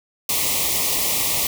white band-stop noise, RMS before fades -21 dBFS, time 0.29-1.47 s, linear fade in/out 2 ms, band 1200 to 1900 Hz, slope 96 dB/octave, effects none

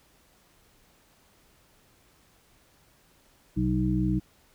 harmonic tone with a mistuned harmonic, 62.2 Hz, B1, 13 cents sharp, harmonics 1 / 2 / 3 / 5, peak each -30 / -29 / -27 / -28 dBFS, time 3.56-4.2 s, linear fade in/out 20 ms, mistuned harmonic 2, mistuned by +39 cents, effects pink hiss -62 dBFS RMS until 4.54 s

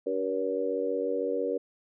harmonic tone with a mistuned harmonic, 95.8 Hz, G2, 39 cents flat, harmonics 3 / 4 / 5 / 6, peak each -35 / -34 / -29 / -34 dBFS, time 0.06-1.58 s, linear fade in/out 10 ms, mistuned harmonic 6, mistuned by -29 cents, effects none

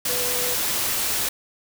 sine tone in noise, 493.9 Hz, B4, in tune, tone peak -30 dBFS, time 0.09-0.55 s, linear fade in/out 5 ms, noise white, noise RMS -24 dBFS, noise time 0.05-1.29 s, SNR -9 dB, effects none

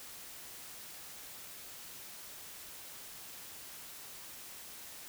silence, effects white hiss -49 dBFS RMS until 5.08 s

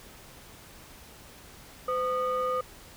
sine tone pair together, 510 / 1227 Hz, C5 / D#6, -44 / -25 cents, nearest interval octave + minor third, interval 1519 cents, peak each -27 dBFS, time 1.88-2.61 s, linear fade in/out 5 ms, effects tanh soft clip ceiling -22 dBFS + pink hiss -50 dBFS RMS until 2.96 s

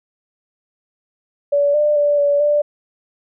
sine tone with pitch steps, 573 / 596 / 583 / 574 / 589 Hz, D5 / D5 / D5 / D5 / D5, -43 / +25 / -13 / -40 / +5 cents, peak -12 dBFS, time 1.52-2.62 s, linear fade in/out 10 ms, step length 220 ms, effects none

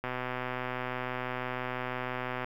click train, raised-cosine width 0.5 ms, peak -19 dBFS, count 304, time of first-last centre 0.04-2.445 s, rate 126 Hz, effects 9-bit

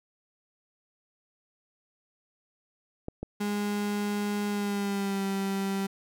clicks, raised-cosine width 2 ms, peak -21 dBFS, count 2, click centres 3.084 / 3.23 s
35% pulse tone with pitch glide, 205.8 to 195.37 Hz, G#3 to G3, -16 to -6 cents, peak -26 dBFS, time 3.4-5.87 s, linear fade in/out 10 ms, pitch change -90 cents, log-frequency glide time 4.48-5.24 s
effects none

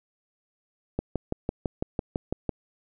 click train, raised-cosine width 2 ms, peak -13 dBFS, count 10, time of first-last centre 0.99-2.493 s, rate 5.99 Hz, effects none

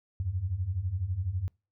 sine beating tone pair, 84.3 / 96.3 Hz, E2 / G2, +39 / -30 cents, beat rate 12 Hz, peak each -34 / -30 dBFS, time 0.2-1.48 s, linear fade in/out 0 ms, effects noise-tail reverb RT60 0.3 s tail -26 dB re dry

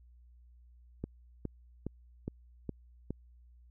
click train, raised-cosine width 3 ms, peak -23 dBFS, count 6, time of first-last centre 1.04-3.106 s, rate 2.42 Hz, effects added 60 Hz sine -56 dBFS peak until 3.7 s

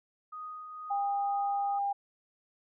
sine tone with tremolo, 1244.5 Hz, D#6, in tune, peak -38 dBFS, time 0.32-1.79 s, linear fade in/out 10 ms, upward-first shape triangle, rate 2.1 Hz, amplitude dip 40%
sine tone, 802 Hz, G5, 39 cents sharp, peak -28 dBFS, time 0.9-1.93 s, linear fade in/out 10 ms
effects none

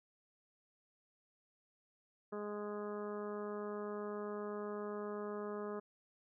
harmonic tone, 207.7 Hz, G#3, in tune, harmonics 1 / 2 / 3 / 4 / 5 / 6 / 7 / 8, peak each -46 / -42 / -49 / -56 / -52 / -51 / -61 / -60 dBFS, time 2.32-5.8 s, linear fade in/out 10 ms, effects none

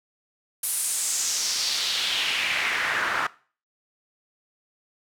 pink noise with band-pass filter sweep, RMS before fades -26 dBFS, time 0.63-3.27 s, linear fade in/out 5 ms, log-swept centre 11000 to 1300 Hz, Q 2.5, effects noise-tail reverb RT60 0.4 s tail -20 dB re dry

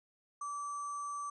sine tone with sample-and-hold, 1155 Hz, D6, 29 cents flat, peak -37 dBFS, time 0.41-1.3 s, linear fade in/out 5 ms, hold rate 7350 Hz, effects resampled to 22050 Hz

